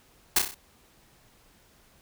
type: noise with echo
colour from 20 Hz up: white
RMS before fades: -20 dBFS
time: 0.36-0.39 s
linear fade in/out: 5 ms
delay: 31 ms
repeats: 5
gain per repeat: -5 dB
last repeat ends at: 0.545 s
effects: pink hiss -60 dBFS RMS until 2.01 s